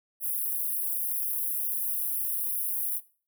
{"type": "high-pass noise", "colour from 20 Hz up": "white", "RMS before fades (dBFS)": -30, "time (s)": [0.2, 3.01], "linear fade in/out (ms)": 50, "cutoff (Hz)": 10000, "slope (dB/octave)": 96, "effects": ["noise-tail reverb RT60 0.4 s tail -19 dB re dry"]}